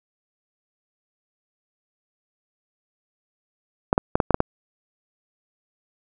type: clicks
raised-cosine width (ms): 1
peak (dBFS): -3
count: 7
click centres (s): 3.929 / 3.979 / 4.155 / 4.202 / 4.307 / 4.344 / 4.404
effects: none